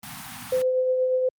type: band-stop noise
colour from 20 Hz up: pink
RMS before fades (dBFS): -36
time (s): 0.03-0.62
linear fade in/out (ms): 2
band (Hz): 270 to 710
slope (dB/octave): 96
type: tone with tremolo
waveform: sine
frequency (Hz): 512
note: C5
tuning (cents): -38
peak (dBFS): -18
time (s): 0.52-1.29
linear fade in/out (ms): 5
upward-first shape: triangle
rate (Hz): 8.4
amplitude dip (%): 35
effects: high-pass 150 Hz 12 dB/octave + Opus 32 kbps